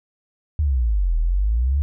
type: exponential two-way sweep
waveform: sine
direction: down then up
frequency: 78.7 to 38.89 to 74.6 Hz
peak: -16 dBFS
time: 0.59-1.82 s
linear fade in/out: 0 ms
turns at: 1.18 s
effects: none